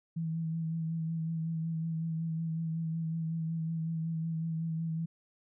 sine tone with vibrato, 162.7 Hz, E3, 22 cents flat, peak -31 dBFS, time 0.16-5.06 s, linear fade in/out 10 ms, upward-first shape sine, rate 5.4 Hz, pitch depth 26 cents each way, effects none

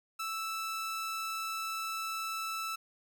sawtooth tone, 1318.5 Hz, E6, in tune, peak -31 dBFS, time 0.19-2.76 s, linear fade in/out 10 ms, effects none

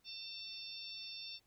harmonic tone, 898 Hz, A5, 35 cents sharp, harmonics 3 / 4 / 5 / 6, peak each -53 / -50 / -50 / -50 dBFS, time 0.04-1.4 s, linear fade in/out 50 ms, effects pink hiss -75 dBFS RMS until 1.46 s

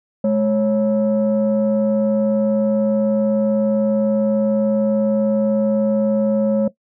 sine tone pair together, 211.7 / 548.1 Hz, G#3 / C#5, +33 / -20 cents, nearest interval octave + major third, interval 1647 cents, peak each -15 dBFS, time 0.24-6.68 s, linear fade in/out 5 ms, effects noise-tail reverb RT60 0.1 s tail -17 dB re dry + tanh soft clip ceiling -10 dBFS

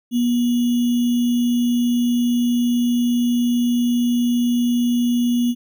sine tone with sample-and-hold, 241.2 Hz, B3, 41 cents flat, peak -15 dBFS, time 0.11-5.55 s, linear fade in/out 50 ms, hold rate 3150 Hz, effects none

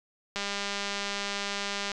click train, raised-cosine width 0.2 ms, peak -15 dBFS, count 314, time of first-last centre 0.36-1.917 s, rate 201 Hz, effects resampled to 24000 Hz

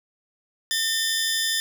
sawtooth tone cluster, 1810 / 3105 / 3528 / 5040 Hz, A6 / G7 / A7 / D#8, +48 / -17 / +4 / +21 cents, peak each -23 / -32 / -23 / -26 dBFS, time 0.71-1.6 s, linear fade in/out 0 ms, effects none

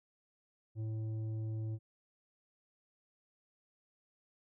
sine tone with tanh clipping, 110 Hz, A2, in tune, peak -37 dBFS, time 0.75-1.79 s, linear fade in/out 50 ms, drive 8 dB, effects none

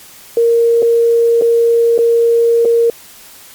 sine tone with dropouts, 465.5 Hz, A#4, 2 cents flat, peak -7 dBFS, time 0.37-2.9 s, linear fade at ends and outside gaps 2 ms, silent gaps 0.822-0.827 / 1.413-1.42 / 1.979-1.988 / 2.65-2.654 s, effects white hiss -38 dBFS RMS until 3.54 s + MP3 96 kbps

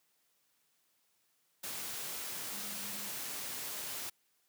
sine tone in noise, 202.8 Hz, G#3, 41 cents flat, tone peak -52 dBFS, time 2.53-3.09 s, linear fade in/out 10 ms, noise white, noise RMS -41 dBFS, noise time 1.63-4.1 s, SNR -14 dB, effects white hiss -75 dBFS RMS until 4.48 s + high-pass 100 Hz 12 dB/octave

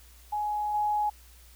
sine tone with level steps, 838 Hz, G#5, 15 cents sharp, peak -27 / -24 dBFS, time 0.32-1.1 s, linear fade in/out 10 ms, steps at 0.74 s, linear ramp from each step 5 ms, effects added 60 Hz sine -52 dBFS peak until 1.55 s + white hiss -57 dBFS RMS until 1.55 s

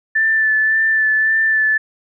sine tone with vibrato, 1760 Hz, A6, in tune, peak -12 dBFS, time 0.15-1.78 s, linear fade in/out 10 ms, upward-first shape sine, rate 1.8 Hz, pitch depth 19 cents each way, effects none

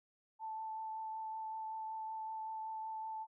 sine tone with vibrato, 880 Hz, A5, in tune, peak -40 dBFS, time 0.39-3.27 s, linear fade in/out 50 ms, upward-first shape triangle, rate 5.3 Hz, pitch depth 12 cents each way, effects none

